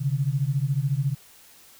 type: beating tone pair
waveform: sine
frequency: 132.4 / 146.4 Hz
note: C3 / D3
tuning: +21 / -5 cents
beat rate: 14 Hz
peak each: -24 / -25 dBFS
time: 0-1.15 s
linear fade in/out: 20 ms
effects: white hiss -52 dBFS RMS until 1.79 s